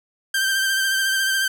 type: tone with vibrato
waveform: sawtooth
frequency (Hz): 1568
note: G6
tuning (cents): 0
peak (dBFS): -15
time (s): 0.34-1.48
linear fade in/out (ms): 5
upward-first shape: sine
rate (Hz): 14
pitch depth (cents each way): 27
effects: none